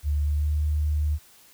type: tone with pitch glide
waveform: sine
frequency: 73.42 to 75.05 Hz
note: D2 to D2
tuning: 0 to +38 cents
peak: -21 dBFS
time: 0.03-1.19 s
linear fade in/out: 50 ms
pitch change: +38 cents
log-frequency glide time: 0.22-0.54 s
effects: white hiss -54 dBFS RMS until 1.53 s